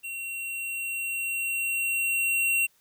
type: tone with level ramp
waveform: square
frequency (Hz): 2737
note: F7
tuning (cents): -36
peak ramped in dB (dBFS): -34 to -22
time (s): 0.03-2.67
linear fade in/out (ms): 20
effects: white hiss -65 dBFS RMS until 2.8 s